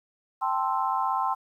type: chord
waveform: sine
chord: A minor seventh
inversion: third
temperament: equal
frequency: 784 / 880 / 1046.5 / 1318.5 Hz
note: G5 / A5 / C6 / E6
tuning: 0 / 0 / 0 / 0 cents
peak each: -29 / -30 / -27 / -33 dBFS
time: 0.41-1.35 s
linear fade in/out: 20 ms
effects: 10-bit